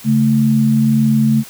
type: tone pair together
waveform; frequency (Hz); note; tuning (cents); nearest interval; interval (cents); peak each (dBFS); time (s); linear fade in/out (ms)
sine; 138.59 / 220.4; C#3 / A3; 0 / +3; minor sixth; 803; -15 / -11; 0.04-1.44; 50
effects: white hiss -37 dBFS RMS until 1.49 s